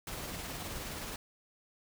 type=noise with tremolo; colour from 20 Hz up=pink; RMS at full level=-40 dBFS; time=0.07-1.16 s; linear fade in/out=2 ms; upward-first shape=sine; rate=19 Hz; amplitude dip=25%; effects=none